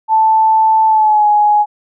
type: tone with pitch glide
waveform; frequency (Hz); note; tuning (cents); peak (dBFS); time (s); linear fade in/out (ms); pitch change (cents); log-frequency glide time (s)
sine; 880 to 836.4; A5 to G#5; 0 to +12; -7; 0.08-1.66; 50; -88; 0.87-1.27
effects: none